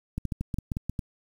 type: clicks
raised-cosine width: 5 ms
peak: -17 dBFS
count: 10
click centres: 0.18 / 0.253 / 0.322 / 0.41 / 0.542 / 0.586 / 0.718 / 0.769 / 0.896 / 0.992 s
effects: 8-bit